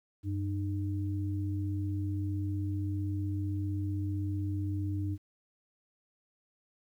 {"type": "tone pair together", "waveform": "sine", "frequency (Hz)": [96, 303.6], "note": ["G2", "D#4"], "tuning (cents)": [-36, -42], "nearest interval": "octave + minor sixth", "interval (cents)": 1994, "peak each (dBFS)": [-31, -37], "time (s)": [0.23, 5.18], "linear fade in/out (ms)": 50, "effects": ["11-bit"]}